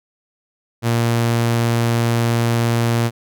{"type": "tone", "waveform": "sawtooth", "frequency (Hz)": 117, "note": "A#2", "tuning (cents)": 7, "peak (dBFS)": -11, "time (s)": [0.82, 3.11], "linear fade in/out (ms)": 50, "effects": []}